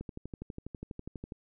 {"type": "click train", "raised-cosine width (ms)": 3, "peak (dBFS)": -27, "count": 17, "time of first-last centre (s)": [0.01, 1.321], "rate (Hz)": 12.2, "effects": []}